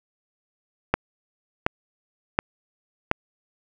click train, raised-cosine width 0.5 ms, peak -3 dBFS, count 4, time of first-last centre 0.94-3.114 s, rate 1.38 Hz, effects none

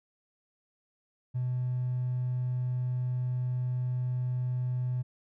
triangle tone with hard clipping, 125.3 Hz, B2, 25 cents sharp, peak -28 dBFS, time 1.34-5.03 s, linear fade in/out 20 ms, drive 3 dB, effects none

